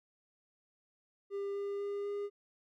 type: tone with pitch steps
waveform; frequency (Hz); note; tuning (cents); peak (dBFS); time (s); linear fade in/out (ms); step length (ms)
triangle; 399.3 / 401.8 / 404.4 / 407; G4 / G4 / G#4 / G#4; +32 / +43 / -46 / -35; -33; 1.3-2.3; 50; 250
effects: none